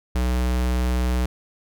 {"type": "tone", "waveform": "square", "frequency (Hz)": 62, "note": "B1", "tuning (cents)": 7, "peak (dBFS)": -20, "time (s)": [0.15, 1.26], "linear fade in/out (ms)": 5, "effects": []}